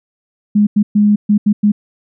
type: tone bursts at uneven times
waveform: sine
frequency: 207.7 Hz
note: G#3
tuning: in tune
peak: -7 dBFS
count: 6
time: 0.55-0.67 / 0.76-0.83 / 0.95-1.16 / 1.29-1.38 / 1.46-1.53 / 1.63-1.72 s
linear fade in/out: 10 ms
effects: none